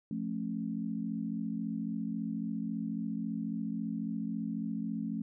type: chord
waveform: sine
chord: F augmented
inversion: none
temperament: just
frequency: 174.61 / 218.3 / 272.8 Hz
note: F3 / A3 / C#4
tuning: 0 / -13 / -28 cents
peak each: -39 / -35 / -39 dBFS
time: 0.11-5.22 s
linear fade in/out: 2 ms
effects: none